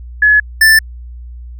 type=tone pair in turn; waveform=sine / square; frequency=1700 / 1764.5 Hz; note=G#6 / A6; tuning=+40 / +4 cents; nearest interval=minor second; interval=64 cents; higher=second; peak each=-5 dBFS; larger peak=neither; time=0.22-0.4 / 0.61-0.79 s; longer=neither; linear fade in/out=5 ms; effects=added 60 Hz sine -27 dBFS peak until 1.59 s